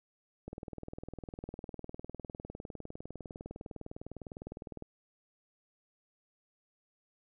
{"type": "click train", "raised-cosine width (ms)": 2, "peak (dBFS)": -29, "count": 87, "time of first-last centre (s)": [0.48, 4.823], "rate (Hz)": 19.8, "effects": []}